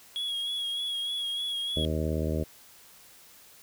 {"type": "tone with vibrato", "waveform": "triangle", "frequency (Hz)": 3322, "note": "G#7", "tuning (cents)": 0, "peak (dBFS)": -28, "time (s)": [0.16, 1.85], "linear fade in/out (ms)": 0, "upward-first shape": "sine", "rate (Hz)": 3.3, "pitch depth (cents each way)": 33}
{"type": "harmonic tone", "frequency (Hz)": 78.3, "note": "D#2", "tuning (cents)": 11, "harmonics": [1, 2, 3, 4, 5, 6, 7, 8], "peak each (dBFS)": [-30, -33, -35, -36, -37, -38, -38, -39], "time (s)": [1.76, 2.44], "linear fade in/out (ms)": 10}
{"effects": ["white hiss -54 dBFS RMS until 3.62 s"]}